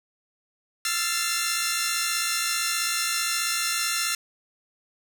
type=chord; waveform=10% pulse; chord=F major seventh; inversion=third; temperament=equal with one note detuned; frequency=1318.5 / 1376.9 / 1760 / 2093 Hz; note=E6 / F6 / A6 / C7; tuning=0 / -25 / 0 / 0 cents; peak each=-24 / -20 / -21 / -21 dBFS; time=0.85-4.15 s; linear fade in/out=2 ms; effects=none